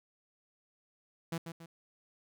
sawtooth tone with echo, 166.1 Hz, E3, 13 cents sharp, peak -30 dBFS, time 1.32-1.38 s, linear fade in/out 5 ms, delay 140 ms, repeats 2, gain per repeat -7 dB, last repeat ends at 1.66 s, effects none

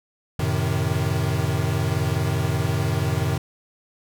square chord, F# diminished seventh, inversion none, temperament equal with one note detuned, 91.01 / 110 / 130.81 / 155.56 Hz, F#2 / A2 / C3 / Eb3, -28 / 0 / 0 / 0 cents, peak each -27 dBFS, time 0.39-3.38 s, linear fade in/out 5 ms, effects none

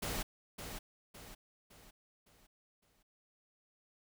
pink noise with echo, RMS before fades -38 dBFS, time 0.02-0.23 s, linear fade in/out 10 ms, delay 560 ms, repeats 5, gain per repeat -7 dB, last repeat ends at 3.03 s, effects none

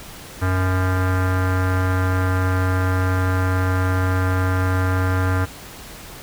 square tone with low-pass filter, 92.7 Hz, F#2, 4 cents sharp, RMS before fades -19 dBFS, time 0.41-5.46 s, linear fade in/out 20 ms, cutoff 1500 Hz, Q 3.5, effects pink hiss -38 dBFS RMS until 6.22 s

